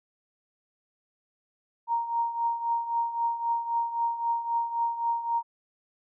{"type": "tone with tremolo", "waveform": "sine", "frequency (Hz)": 932.3, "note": "A#5", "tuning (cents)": 0, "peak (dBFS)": -22, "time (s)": [1.87, 5.43], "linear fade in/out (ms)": 50, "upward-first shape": "triangle", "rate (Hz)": 3.8, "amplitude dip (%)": 75, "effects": []}